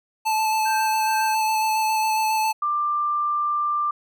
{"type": "tone with vibrato", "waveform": "square", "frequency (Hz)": 873, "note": "A5", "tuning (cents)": -14, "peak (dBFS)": -20, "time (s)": [0.25, 2.53], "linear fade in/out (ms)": 20, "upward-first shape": "square", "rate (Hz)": 7.3, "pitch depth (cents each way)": 11}
{"type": "tone with tremolo", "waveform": "sine", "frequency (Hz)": 1568, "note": "G6", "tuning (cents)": 0, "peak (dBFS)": -27, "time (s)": [0.65, 1.35], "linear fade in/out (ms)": 10, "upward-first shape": "triangle", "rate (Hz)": 2.3, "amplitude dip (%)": 85}
{"type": "tone", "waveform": "sine", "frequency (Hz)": 1186, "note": "D6", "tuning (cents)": 17, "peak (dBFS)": -20, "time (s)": [2.62, 3.91], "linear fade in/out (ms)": 5}
{"effects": []}